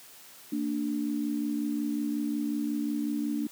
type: tone pair together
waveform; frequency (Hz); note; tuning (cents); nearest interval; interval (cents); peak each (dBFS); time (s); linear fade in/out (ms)
sine; 228.2 / 293.7; A#3 / D4; -37 / 0; major third; 437; -31 / -29; 0.52-3.47; 5
effects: white hiss -51 dBFS RMS until 3.51 s + high-pass 150 Hz 12 dB/octave